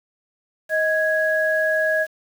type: tone pair together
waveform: sine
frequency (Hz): 629.7 / 1661.2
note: D#5 / G#6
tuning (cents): +21 / 0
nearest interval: octave + perfect fourth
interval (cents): 1679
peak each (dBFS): -20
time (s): 0.69-2.07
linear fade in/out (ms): 50
effects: 7-bit